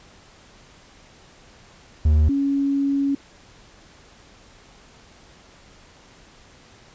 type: tone pair in turn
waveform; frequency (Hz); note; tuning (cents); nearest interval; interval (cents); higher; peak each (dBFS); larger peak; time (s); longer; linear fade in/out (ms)
triangle / sine; 76.4 / 278.5; D#2 / C#4; -31 / +8; octave + minor seventh; 2239; second; -11 / -18; first; 2.05-2.29 / 2.29-3.15; second; 5
effects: pink hiss -50 dBFS RMS until 6.94 s + resampled to 16000 Hz